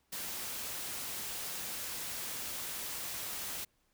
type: noise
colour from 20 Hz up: white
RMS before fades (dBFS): -40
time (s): 0.12-3.65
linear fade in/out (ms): 10
effects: pink hiss -75 dBFS RMS until 3.93 s